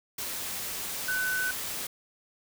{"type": "tone in noise", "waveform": "sine", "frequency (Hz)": 1505, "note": "F#6", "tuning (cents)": 29, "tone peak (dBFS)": -27, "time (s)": [1.08, 1.51], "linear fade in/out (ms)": 5, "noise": "white", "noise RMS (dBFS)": -35, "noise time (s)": [0.18, 1.87], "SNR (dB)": 5, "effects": []}